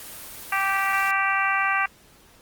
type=noise; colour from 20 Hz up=white; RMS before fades=-39 dBFS; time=0-1.11 s; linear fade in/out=2 ms
type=harmonic tone; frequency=390.1 Hz; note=G4; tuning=8 cents flat; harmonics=2 / 3 / 4 / 5 / 6 / 7; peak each=-28 / -25 / -26 / -27 / -28 / -31 dBFS; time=0.52-1.86 s; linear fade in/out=5 ms
effects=pink hiss -54 dBFS RMS until 2.41 s + Opus 24 kbps